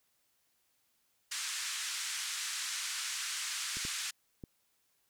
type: band-pass noise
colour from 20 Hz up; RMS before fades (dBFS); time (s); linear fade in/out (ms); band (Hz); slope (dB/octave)
white; -38; 1.31-4.11; 10; 1300 to 8400; 24
type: clicks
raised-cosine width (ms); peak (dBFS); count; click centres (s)
3; -34 / -30 / -31; 3; 3.77 / 3.851 / 4.438
effects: white hiss -75 dBFS RMS until 5.09 s